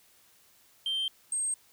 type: tone pair in turn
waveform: sine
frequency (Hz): 3151 / 8412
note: G7 / C9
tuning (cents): +8 / +8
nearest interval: octave + perfect fourth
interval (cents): 1700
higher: second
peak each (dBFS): -26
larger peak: neither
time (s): 0.86-1.08 / 1.32-1.54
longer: neither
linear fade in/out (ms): 2
effects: tanh soft clip ceiling -26 dBFS + white hiss -62 dBFS RMS until 1.72 s